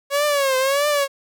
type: tone with vibrato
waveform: sawtooth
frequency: 555 Hz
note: C#5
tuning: 2 cents sharp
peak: -13 dBFS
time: 0.1-1.08 s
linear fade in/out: 50 ms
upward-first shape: triangle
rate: 1.6 Hz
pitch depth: 130 cents each way
effects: none